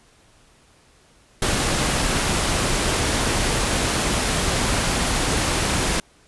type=noise; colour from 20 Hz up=pink; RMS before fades=-21 dBFS; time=1.42-6 s; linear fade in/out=2 ms; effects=pink hiss -55 dBFS RMS until 6.27 s + resampled to 24000 Hz